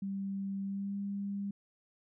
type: tone with pitch glide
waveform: sine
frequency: 196 to 199.89 Hz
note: G3 to G3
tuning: 0 to +34 cents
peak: -34 dBFS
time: 0.02-1.51 s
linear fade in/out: 5 ms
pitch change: +34 cents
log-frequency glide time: 0.64-0.96 s
effects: none